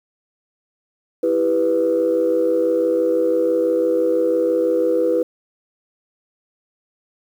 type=chord; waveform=sine; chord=E minor; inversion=none; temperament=just; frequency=329.6 / 395.6 / 494.4 Hz; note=E4 / G4 / B4; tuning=0 / +16 / +2 cents; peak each=-20 / -22 / -16 dBFS; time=1.23-5.23 s; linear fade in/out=5 ms; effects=tanh soft clip ceiling -8 dBFS + 8-bit